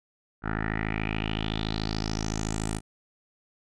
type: tone with low-pass filter sweep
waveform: 10% pulse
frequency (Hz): 53.7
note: A1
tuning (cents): -41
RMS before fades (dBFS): -30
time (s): 0.42-2.81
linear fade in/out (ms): 50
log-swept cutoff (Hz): 1500 to 9100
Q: 5.4
effects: none